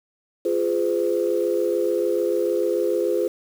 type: tone cluster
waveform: sine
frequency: 347.1 / 413.9 / 510 Hz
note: F4 / G#4 / C5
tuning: -11 / -6 / -44 cents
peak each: -23 dBFS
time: 0.45-3.28 s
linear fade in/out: 5 ms
effects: tanh soft clip ceiling -10 dBFS + 7-bit